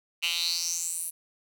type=tone with high-pass filter sweep; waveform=10% pulse; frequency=170 Hz; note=F3; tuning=46 cents flat; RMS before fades=-30 dBFS; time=0.22-1.11 s; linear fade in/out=20 ms; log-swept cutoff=2800 to 11000 Hz; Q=5.6; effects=none